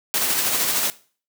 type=noise with tremolo; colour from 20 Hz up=white; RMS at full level=-20 dBFS; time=0.14-0.9 s; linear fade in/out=0 ms; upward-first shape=sine; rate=13 Hz; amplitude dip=35%; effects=noise-tail reverb RT60 0.4 s tail -18 dB re dry + high-pass 150 Hz 12 dB/octave